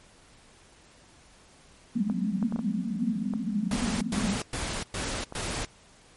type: band-pass noise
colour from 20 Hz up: pink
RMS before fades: -29 dBFS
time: 1.95-4.38 s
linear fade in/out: 2 ms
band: 180 to 250 Hz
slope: 96 dB/octave
type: clicks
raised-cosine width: 1 ms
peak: -24 dBFS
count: 9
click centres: 2.099 / 2.427 / 2.524 / 2.561 / 2.591 / 3.337 / 3.807 / 4.008 / 5.324 s
type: noise bursts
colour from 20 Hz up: pink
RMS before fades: -32 dBFS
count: 5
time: 3.71-5.65 s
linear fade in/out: 2 ms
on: 300 ms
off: 110 ms
effects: pink hiss -56 dBFS RMS until 6.16 s + MP3 48 kbps